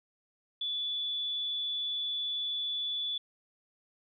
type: tone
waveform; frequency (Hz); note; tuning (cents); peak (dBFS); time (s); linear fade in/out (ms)
sine; 3453; A7; -33; -31; 0.61-3.18; 5
effects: none